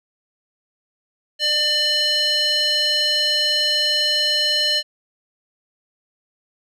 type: tone with band-pass filter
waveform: square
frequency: 597 Hz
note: D5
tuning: 28 cents sharp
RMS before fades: -19 dBFS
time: 1.39-4.83 s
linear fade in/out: 50 ms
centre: 3700 Hz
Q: 8.4
effects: none